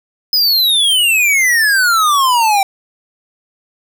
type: exponential sweep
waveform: square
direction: down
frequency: 5100 to 771 Hz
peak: -10 dBFS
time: 0.33-2.63 s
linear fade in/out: 2 ms
effects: 8-bit